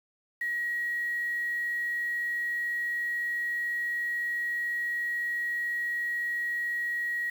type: tone with quantisation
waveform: sine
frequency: 1903 Hz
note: A#6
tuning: 35 cents sharp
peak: -28 dBFS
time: 0.41-7.3 s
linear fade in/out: 5 ms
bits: 8
effects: none